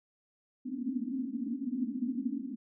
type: band-pass noise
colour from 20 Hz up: pink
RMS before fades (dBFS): -35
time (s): 0.65-2.56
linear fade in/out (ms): 20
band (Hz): 230 to 280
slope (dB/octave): 96
effects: none